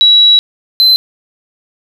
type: tone pair in turn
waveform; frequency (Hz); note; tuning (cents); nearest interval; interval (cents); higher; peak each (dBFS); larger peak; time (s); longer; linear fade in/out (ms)
sine / triangle; 3900 / 4065; B7 / B7; -23 / +49; minor second; 72; second; -3; neither; 0.01-0.39 / 0.8-0.96; first; 0
effects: 7-bit